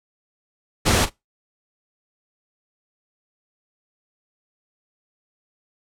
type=noise with echo; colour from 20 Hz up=pink; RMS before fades=-17 dBFS; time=0.85-1.06 s; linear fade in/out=20 ms; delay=40 ms; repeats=1; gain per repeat=-15 dB; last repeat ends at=1.1 s; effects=noise-tail reverb RT60 0.2 s tail -23 dB re dry + low-pass 10000 Hz 12 dB/octave